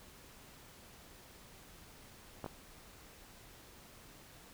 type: clicks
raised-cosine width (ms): 1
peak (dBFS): -27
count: 2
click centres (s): 2.443 / 2.462
effects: pink hiss -57 dBFS RMS until 4.53 s